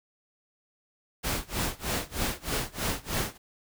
pink noise with tremolo, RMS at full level -28 dBFS, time 1.23-3.38 s, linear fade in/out 20 ms, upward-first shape sine, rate 3.2 Hz, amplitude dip 95%, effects none

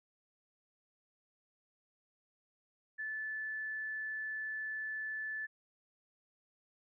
sine tone, 1743 Hz, A6, 17 cents flat, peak -37 dBFS, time 2.98-5.47 s, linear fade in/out 20 ms, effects none

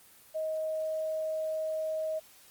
sine tone, 630 Hz, D#5, 21 cents sharp, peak -30 dBFS, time 0.34-2.2 s, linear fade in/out 20 ms, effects white hiss -57 dBFS RMS until 2.5 s + Opus 24 kbps

